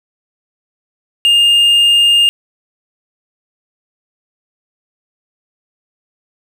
triangle tone, 2820 Hz, F7, 16 cents sharp, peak -5 dBFS, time 1.25-2.29 s, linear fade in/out 0 ms, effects 7-bit

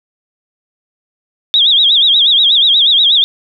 sine tone with vibrato, 3520 Hz, A7, in tune, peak -6 dBFS, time 1.54-3.24 s, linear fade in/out 0 ms, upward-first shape sine, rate 8.3 Hz, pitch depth 170 cents each way, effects none

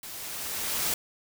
white noise with level ramp, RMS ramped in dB -41 to -27 dBFS, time 0.03-0.94 s, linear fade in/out 2 ms, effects none

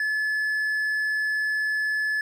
triangle tone, 1722 Hz, A6, 38 cents flat, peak -21 dBFS, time 0-2.21 s, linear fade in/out 2 ms, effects none

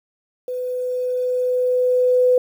sine tone with level ramp, 501 Hz, B4, 25 cents sharp, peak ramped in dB -23 to -11 dBFS, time 0.48-2.38 s, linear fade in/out 2 ms, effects 8-bit

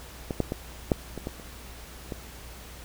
clicks, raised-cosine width 2 ms, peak -15 / -10 / -15 / -7 / -21 / -18 / -30 / -19 dBFS, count 8, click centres 0.308 / 0.403 / 0.521 / 0.918 / 1.177 / 1.271 / 1.398 / 2.122 s, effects added 60 Hz sine -45 dBFS peak until 2.84 s + pink hiss -46 dBFS RMS until 2.84 s

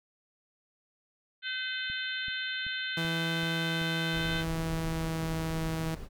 harmonic tone, 512 Hz, C5, 38 cents flat, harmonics 3 / 4 / 5 / 6 / 7 / 8, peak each -35 / -42 / -43 / -39 / -39 / -45 dBFS, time 1.42-4.45 s, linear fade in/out 50 ms
click train, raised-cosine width 5 ms, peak -35 dBFS, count 9, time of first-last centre 1.9-4.965 s, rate 2.61 Hz
sawtooth tone with pitch glide, 164.81 to 161.14 Hz, E3 to E3, 0 to -39 cents, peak -27 dBFS, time 2.97-5.95 s, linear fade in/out 5 ms, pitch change -39 cents, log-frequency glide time 3.43-5.6 s
brown noise, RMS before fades -39 dBFS, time 4.12-6.09 s, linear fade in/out 50 ms
effects none

